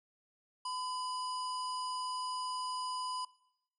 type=harmonic tone with a mistuned harmonic; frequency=987.8 Hz; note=B5; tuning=in tune; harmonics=1 / 3 / 5 / 7 / 9 / 10; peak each=-37 / -49 / -43 / -57 / -53 / -56 dBFS; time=0.65-3.25 s; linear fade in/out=5 ms; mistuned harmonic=1; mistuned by=+40 cents; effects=noise-tail reverb RT60 0.8 s tail -20 dB re dry